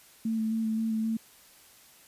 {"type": "tone with vibrato", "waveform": "sine", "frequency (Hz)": 222.2, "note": "A3", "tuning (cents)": 17, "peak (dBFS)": -26, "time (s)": [0.25, 1.17], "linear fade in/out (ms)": 5, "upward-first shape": "square", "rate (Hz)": 3.8, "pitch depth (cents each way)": 14, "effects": ["white hiss -56 dBFS RMS until 2.07 s", "resampled to 32000 Hz"]}